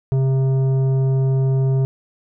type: tone with tanh clipping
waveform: sine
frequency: 133.3 Hz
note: C3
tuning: 33 cents sharp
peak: -16 dBFS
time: 0.12-1.85 s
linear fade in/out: 0 ms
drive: 10 dB
effects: none